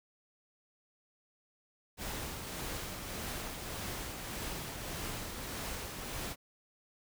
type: noise with tremolo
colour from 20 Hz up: pink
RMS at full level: -39 dBFS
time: 1.97-6.36 s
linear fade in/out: 50 ms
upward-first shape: triangle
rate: 1.7 Hz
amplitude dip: 40%
effects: none